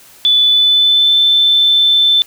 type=tone with pitch glide; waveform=sine; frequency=3478 to 3533 Hz; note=A7 to A7; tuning=-21 to +6 cents; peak=-7 dBFS; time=0.25-2.22 s; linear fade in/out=0 ms; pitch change=+27 cents; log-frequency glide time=0.42-1.17 s; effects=white hiss -42 dBFS RMS until 2.26 s